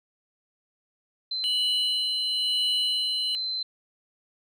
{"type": "tone", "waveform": "sine", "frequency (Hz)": 4077, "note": "C8", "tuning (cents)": -46, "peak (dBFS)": -27, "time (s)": [1.31, 3.63], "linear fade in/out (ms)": 5}
{"type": "tone with tremolo", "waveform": "triangle", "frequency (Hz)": 2960, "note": "F#7", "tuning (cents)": 0, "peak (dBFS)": -22, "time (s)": [1.44, 3.35], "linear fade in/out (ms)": 0, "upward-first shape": "sine", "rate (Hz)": 1, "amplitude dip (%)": 45}
{"effects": []}